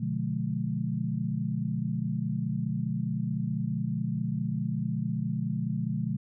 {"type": "chord", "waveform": "sine", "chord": "B diminished seventh", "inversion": "none", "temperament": "just", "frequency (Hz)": [123.47, 148.16, 177.8, 213.4], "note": ["B2", "D3", "F3", "Ab3"], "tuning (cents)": [0, 16, 31, 47], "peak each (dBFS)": -33, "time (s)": [0, 6.17], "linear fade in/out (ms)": 10, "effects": []}